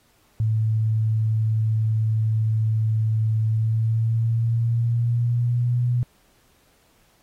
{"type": "tone with pitch glide", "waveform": "sine", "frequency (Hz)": [110, 122.05], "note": ["A2", "B2"], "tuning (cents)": [0, -20], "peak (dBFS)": -18, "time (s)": [0.4, 6.03], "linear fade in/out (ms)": 0, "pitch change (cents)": 180, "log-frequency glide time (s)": [3.44, 5.81], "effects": ["pink hiss -61 dBFS RMS until 7.22 s", "AAC 48 kbps"]}